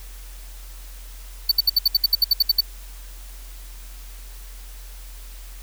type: tone bursts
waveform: square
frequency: 4518 Hz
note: C#8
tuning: 32 cents sharp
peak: -13 dBFS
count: 13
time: 1.49-2.607 s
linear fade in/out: 5 ms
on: 25 ms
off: 66 ms
effects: added 43 Hz sine -36 dBFS peak until 5.62 s + white hiss -46 dBFS RMS until 5.62 s